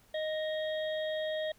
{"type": "harmonic tone with a mistuned harmonic", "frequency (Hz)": 622.3, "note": "D#5", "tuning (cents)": 0, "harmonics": [1, 3, 5, 6], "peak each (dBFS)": [-32, -42, -44, -46], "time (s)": [0.14, 1.52], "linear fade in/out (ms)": 5, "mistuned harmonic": 5, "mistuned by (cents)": 83, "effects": ["pink hiss -64 dBFS RMS until 1.58 s"]}